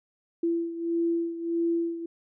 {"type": "beating tone pair", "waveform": "sine", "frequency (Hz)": [336.1, 337.7], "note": ["E4", "E4"], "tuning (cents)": [34, 42], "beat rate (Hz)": 1.6, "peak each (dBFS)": [-26, -31], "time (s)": [0.43, 2.06], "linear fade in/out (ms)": 5, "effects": []}